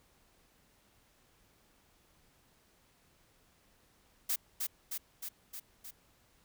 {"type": "noise with echo", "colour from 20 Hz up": "blue", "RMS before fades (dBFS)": -32, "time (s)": [4.29, 4.36], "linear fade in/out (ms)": 10, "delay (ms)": 310, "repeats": 5, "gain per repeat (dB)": -3, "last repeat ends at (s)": 5.91, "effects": ["pink hiss -68 dBFS RMS until 6.44 s"]}